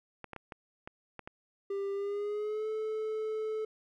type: clicks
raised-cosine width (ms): 0.5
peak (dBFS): -27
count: 7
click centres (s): 0.243 / 0.333 / 0.363 / 0.522 / 0.875 / 1.193 / 1.275
type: tone with pitch glide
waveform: triangle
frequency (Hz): 396.6 to 435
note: G4 to A4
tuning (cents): +20 to -20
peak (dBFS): -30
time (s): 1.7-3.65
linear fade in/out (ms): 5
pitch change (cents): +160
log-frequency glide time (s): 1.93-2.68
effects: none